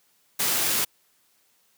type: noise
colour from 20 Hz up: white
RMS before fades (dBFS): -24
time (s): 0.39-0.85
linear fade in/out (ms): 10
effects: white hiss -65 dBFS RMS until 1.77 s + high-pass 100 Hz 12 dB/octave